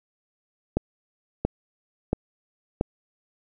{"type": "click train", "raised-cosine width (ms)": 2, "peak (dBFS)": -8, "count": 4, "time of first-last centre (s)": [0.77, 2.811], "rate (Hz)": 1.47, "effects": []}